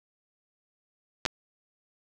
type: clicks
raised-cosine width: 0.2 ms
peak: -9 dBFS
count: 2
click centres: 1.253 / 1.261 s
effects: none